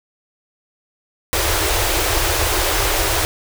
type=band-stop noise; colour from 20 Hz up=pink; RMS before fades=-18 dBFS; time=1.33-3.25 s; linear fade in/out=0 ms; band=110 to 310 Hz; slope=96 dB/octave; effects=none